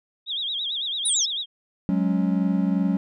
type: tone with vibrato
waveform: sine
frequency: 3520 Hz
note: A7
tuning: in tune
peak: -25 dBFS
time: 0.26-1.46 s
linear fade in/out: 50 ms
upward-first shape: sine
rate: 9 Hz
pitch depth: 170 cents each way
type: linear sweep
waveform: sine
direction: down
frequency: 10030 to 4978 Hz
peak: -20 dBFS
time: 1.05-1.26 s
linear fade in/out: 10 ms
type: chord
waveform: triangle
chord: F# suspended second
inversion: none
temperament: equal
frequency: 185 / 207.7 / 277.2 Hz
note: F#3 / G#3 / C#4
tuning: 0 / 0 / 0 cents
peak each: -20 / -23 / -24 dBFS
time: 1.89-2.97 s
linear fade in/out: 0 ms
effects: none